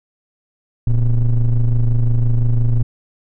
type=ring-modulated tone; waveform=triangle; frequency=65 Hz; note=C2; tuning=11 cents flat; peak=-6 dBFS; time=0.87-2.83 s; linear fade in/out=5 ms; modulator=52.1 Hz; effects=none